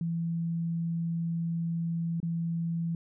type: tone with dropouts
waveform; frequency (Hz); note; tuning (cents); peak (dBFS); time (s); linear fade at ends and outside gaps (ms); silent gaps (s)
sine; 167.2; E3; +25; -28; 0.01-2.95; 2; 2.202-2.229
effects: none